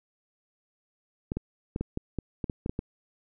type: clicks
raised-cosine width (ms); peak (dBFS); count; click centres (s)
3; -17; 11; 1.319 / 1.37 / 1.761 / 1.81 / 1.974 / 2.187 / 2.442 / 2.498 / 2.661 / 2.695 / 2.791
effects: none